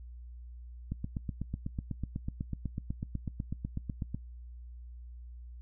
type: click train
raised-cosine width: 5 ms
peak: -22 dBFS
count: 27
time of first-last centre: 0.92-4.146 s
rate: 8.06 Hz
effects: noise-tail reverb RT60 0.1 s tail -21 dB re dry + added 60 Hz sine -44 dBFS peak until 5.61 s